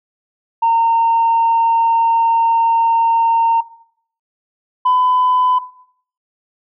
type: tone pair in turn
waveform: sine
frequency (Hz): 917 / 1004.9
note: A#5 / B5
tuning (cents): -29 / +30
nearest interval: major second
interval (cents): 159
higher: second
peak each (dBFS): -9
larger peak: neither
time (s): 0.62-3.61 / 4.85-5.59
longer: first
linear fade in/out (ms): 10
effects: noise-tail reverb RT60 0.6 s tail -17 dB re dry + tanh soft clip ceiling -7 dBFS